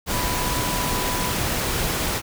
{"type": "tone in noise", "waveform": "sine", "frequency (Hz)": 989, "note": "B5", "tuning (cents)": 2, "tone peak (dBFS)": -29, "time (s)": [0.1, 1.34], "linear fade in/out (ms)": 50, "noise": "pink", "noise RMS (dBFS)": -24, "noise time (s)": [0.06, 2.22], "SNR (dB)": -8, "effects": []}